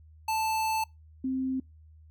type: tone pair in turn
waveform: square / sine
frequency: 880 / 261.6 Hz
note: A5 / C4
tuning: 0 / 0 cents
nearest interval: octave + major sixth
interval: 2100 cents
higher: first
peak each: -27 dBFS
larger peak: neither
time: 0.28-0.84 / 1.24-1.6 s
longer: first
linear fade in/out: 5 ms
effects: noise-tail reverb RT60 0.2 s tail -25 dB re dry + added 78 Hz sine -51 dBFS peak until 2.1 s